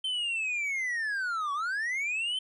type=linear two-way sweep; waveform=triangle; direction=down then up; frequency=3111 to 1108.7 to 3111 Hz; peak=-27 dBFS; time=0.04-2.39 s; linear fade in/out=5 ms; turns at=1.53 s; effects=resampled to 24000 Hz